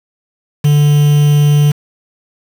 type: tone with quantisation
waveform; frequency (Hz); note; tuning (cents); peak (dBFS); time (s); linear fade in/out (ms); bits
triangle; 146.83; D3; 0; -4; 0.64-1.72; 10; 4
effects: none